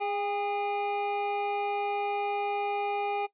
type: tone pair together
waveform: square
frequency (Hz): 410.9 / 808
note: G#4 / G#5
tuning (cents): -18 / -48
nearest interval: octave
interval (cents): 1170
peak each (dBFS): -34 / -30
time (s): 0-3.27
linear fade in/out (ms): 20
effects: noise-tail reverb RT60 0.1 s tail -19 dB re dry + resampled to 8000 Hz